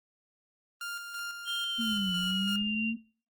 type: tone with tremolo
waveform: sawtooth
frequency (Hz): 1400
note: F6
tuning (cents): +4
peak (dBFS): -32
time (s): 0.81-2.56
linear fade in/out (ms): 2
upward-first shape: square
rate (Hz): 3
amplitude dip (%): 45
type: tone with pitch glide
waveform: sine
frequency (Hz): 3164 to 2770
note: G7 to F7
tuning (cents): +15 to -15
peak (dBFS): -31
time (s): 1.45-2.94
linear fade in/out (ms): 50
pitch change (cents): -230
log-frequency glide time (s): 1.62-2.76
type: linear two-way sweep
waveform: sine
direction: down then up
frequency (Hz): 235.2 to 177.5 to 230.2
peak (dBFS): -30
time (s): 1.78-2.97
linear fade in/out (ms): 20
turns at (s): 2.15
effects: noise-tail reverb RT60 0.4 s tail -19 dB re dry + Opus 24 kbps